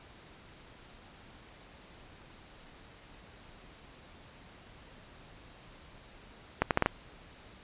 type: accelerating click train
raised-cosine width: 0.5 ms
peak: -9 dBFS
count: 5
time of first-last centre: 6.62-6.861 s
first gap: 88 ms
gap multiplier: 0.75
effects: pink hiss -54 dBFS RMS until 7.63 s + resampled to 8000 Hz